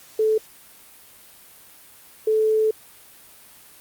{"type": "tone pair in turn", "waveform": "sine", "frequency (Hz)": [435.7, 435.7], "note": ["A4", "A4"], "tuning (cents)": [-17, -17], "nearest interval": "unison", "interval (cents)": 0, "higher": "neither", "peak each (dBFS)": -16, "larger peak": "neither", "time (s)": [[0.19, 0.38], [2.27, 2.71]], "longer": "second", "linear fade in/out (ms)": 5, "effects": ["white hiss -48 dBFS RMS until 3.8 s", "Opus 48 kbps"]}